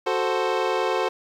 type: chord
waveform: 25% pulse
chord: F# diminished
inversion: none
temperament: equal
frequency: 370 / 440 / 523.3 Hz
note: F#4 / A4 / C5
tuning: 0 / 0 / 0 cents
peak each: -22 dBFS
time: 0.06-1.09 s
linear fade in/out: 10 ms
effects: low-pass 4000 Hz 12 dB/octave + 9-bit